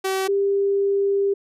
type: tone pair in turn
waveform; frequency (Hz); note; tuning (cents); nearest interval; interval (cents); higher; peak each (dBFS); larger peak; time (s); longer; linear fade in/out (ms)
sawtooth / sine; 382.3 / 397.5; G4 / G4; -43 / +24; minor second; 67; second; -17; neither; 0.04-0.28 / 0.28-1.34; second; 10
effects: resampled to 32000 Hz